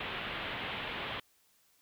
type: low-pass noise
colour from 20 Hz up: white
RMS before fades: -39 dBFS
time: 0-1.2 s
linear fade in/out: 5 ms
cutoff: 3400 Hz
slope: 48 dB/octave
effects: white hiss -69 dBFS RMS until 1.81 s